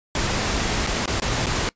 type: noise with dropouts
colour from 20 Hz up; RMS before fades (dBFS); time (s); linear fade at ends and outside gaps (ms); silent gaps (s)
pink; -23; 0.15-1.69; 1; 0.866-0.871 / 1.058-1.077 / 1.2-1.22 / 1.46-1.467
effects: noise-tail reverb RT60 0.1 s tail -22 dB re dry + resampled to 16000 Hz